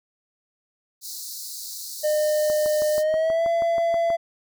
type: high-pass noise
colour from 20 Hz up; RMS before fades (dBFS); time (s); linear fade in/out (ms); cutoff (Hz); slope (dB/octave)
pink; -35; 1.01-3.04; 50; 4000; 96
type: tone with pitch glide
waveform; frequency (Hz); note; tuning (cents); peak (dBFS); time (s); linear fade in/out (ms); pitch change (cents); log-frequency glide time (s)
triangle; 607 to 673.5; D#5 to E5; -43 to +37; -17; 2.03-4.17; 20; +180; 2.96-3.47
type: click train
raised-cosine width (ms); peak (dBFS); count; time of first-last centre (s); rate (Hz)
1; -21; 11; 2.5-4.103; 6.24
effects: none